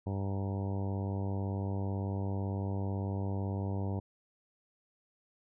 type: harmonic tone with a mistuned harmonic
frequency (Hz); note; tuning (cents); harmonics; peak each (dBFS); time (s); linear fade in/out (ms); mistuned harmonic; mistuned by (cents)
98; G2; 0; 1 / 2 / 3 / 4 / 5 / 6 / 7 / 8 / 9 / 10; -33 / -39 / -43 / -45 / -47 / -49 / -50 / -51 / -52 / -53; 0.06-4; 10; 10; -59
effects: none